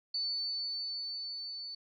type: tone with level ramp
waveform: sine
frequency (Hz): 4497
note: C#8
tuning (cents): +24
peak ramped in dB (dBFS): -31 to -40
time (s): 0.14-1.75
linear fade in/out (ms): 5
effects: none